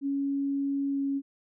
sine tone with pitch glide, 278.2 to 276.6 Hz, C#4 to C#4, +6 to -4 cents, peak -26 dBFS, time 0.01-1.22 s, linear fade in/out 50 ms, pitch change -10 cents, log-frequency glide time 0.9-1 s, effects none

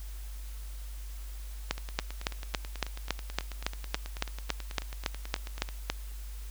two click trains, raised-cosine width 0.2 ms, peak -10 / -23 dBFS, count 16 / 37, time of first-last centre 1.71-5.9 / 1.78-5.689 s, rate 3.58 / 9.21 Hz, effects added 50 Hz sine -38 dBFS peak until 6.5 s + white hiss -53 dBFS RMS until 6.5 s

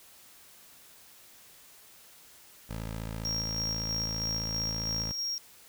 15% pulse tone, 55 Hz, A1, in tune, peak -29 dBFS, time 2.69-5.12 s, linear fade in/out 10 ms
triangle tone with tremolo, 5588 Hz, F8, in tune, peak -29 dBFS, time 3.25-5.38 s, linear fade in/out 0 ms, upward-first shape square, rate 3.1 Hz, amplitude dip 30%
effects white hiss -55 dBFS RMS until 5.68 s

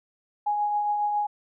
sine tone with tremolo, 830.6 Hz, G#5, in tune, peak -21 dBFS, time 0.46-1.27 s, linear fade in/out 10 ms, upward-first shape triangle, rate 7.3 Hz, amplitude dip 35%, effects none

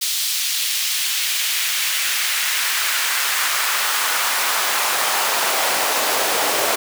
pink noise with high-pass filter sweep, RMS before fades -20 dBFS, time 0.01-6.76 s, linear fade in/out 10 ms, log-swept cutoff 3900 to 510 Hz, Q 1.2, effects none

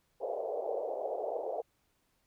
pink band-pass noise, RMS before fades -36 dBFS, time 0.2-1.62 s, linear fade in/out 20 ms, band 430 to 730 Hz, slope 48 dB/octave, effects pink hiss -75 dBFS RMS until 2.26 s

